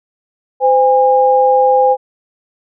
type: tone pair together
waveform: sine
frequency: 513.7 / 814 Hz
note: C5 / G#5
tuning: -32 / -35 cents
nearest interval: minor sixth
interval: 797 cents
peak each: -10 dBFS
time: 0.6-1.97 s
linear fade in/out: 50 ms
effects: none